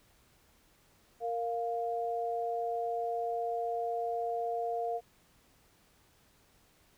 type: tone pair together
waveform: sine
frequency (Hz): 463.9 / 700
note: A#4 / F5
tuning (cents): -8 / +4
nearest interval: perfect fifth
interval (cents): 712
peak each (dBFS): -35 / -33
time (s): 1.2-5.01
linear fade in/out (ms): 50
effects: pink hiss -66 dBFS RMS until 6.97 s